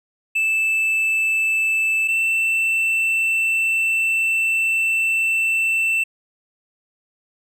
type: tone pair in turn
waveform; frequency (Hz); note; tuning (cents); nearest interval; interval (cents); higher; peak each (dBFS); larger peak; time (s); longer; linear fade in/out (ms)
triangle; 2637 / 2671; E7 / E7; 0 / +22; unison; 22; second; -15; neither; 0.35-2.08 / 2.08-6.04; second; 10
effects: none